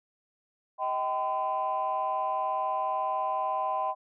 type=tone cluster; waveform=sine; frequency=631 / 773 / 1017 Hz; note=D#5 / G5 / C6; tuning=+24 / -24 / -50 cents; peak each=-33 / -30 / -29 dBFS; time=0.78-3.95 s; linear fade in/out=50 ms; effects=tanh soft clip ceiling -20 dBFS

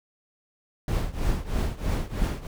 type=noise with tremolo; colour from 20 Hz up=brown; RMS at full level=-23 dBFS; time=0.88-2.47 s; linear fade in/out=2 ms; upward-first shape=triangle; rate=3.1 Hz; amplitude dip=90%; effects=none

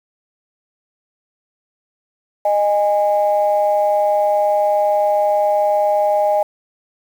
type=tone pair together; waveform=sine; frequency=615 / 822.3 Hz; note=D#5 / G#5; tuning=-20 / -17 cents; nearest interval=perfect fourth; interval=503 cents; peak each=-14 / -16 dBFS; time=2.45-6.43 s; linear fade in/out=5 ms; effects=tanh soft clip ceiling -5 dBFS + 7-bit

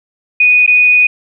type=tone with dropouts; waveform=sine; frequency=2478 Hz; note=D#7; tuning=8 cents flat; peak=-5 dBFS; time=0.4-1.07 s; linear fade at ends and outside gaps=5 ms; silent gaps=0.664-0.676 s; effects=none

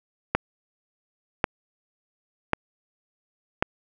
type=click train; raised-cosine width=0.5 ms; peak=-4 dBFS; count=4; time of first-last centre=0.35-3.625 s; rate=0.916 Hz; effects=none

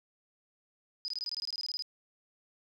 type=tone bursts; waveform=sine; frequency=4978 Hz; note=D#8; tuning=in tune; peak=-33 dBFS; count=15; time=1.05-1.823 s; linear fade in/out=0 ms; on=31 ms; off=22 ms; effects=none

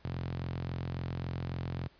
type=tone with high-pass filter; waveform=sawtooth; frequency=43.65 Hz; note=F1; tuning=in tune; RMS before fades=-37 dBFS; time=0.04-1.88 s; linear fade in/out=10 ms; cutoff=110 Hz; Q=3.6; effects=pink hiss -63 dBFS RMS until 1.99 s + resampled to 11025 Hz

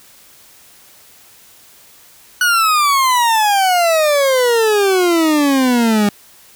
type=exponential sweep; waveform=40% pulse; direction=down; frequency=1480 to 202.1 Hz; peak=-10 dBFS; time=2.41-6.09 s; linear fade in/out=2 ms; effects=white hiss -45 dBFS RMS until 6.55 s

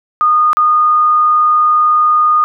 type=tone with dropouts; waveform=sine; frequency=1227 Hz; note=D#6; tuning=25 cents flat; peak=-7 dBFS; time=0.21-2.44 s; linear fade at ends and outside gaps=0 ms; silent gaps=0.531-0.57 s; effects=none

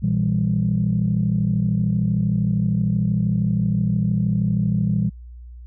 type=chord; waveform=sine; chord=E diminished; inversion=second; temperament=just; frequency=118.67 / 164.81 / 197.78 Hz; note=Bb2 / E3 / G3; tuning=+31 / 0 / +16 cents; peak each=-21 dBFS; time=0.02-5.1 s; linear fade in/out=20 ms; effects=tanh soft clip ceiling -9 dBFS + added 60 Hz sine -36 dBFS peak until 5.66 s

